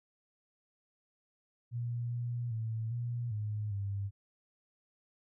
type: tone with pitch steps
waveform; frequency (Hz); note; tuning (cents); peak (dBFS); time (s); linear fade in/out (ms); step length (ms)
sine; 119.3 / 120.1 / 112 / 119.7 / 105.9 / 99.7; A#2 / B2 / A2 / A#2 / G#2 / G2; +41 / -48 / +31 / +46 / +34 / +30; -33; 1.71-4.11; 50; 400
effects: none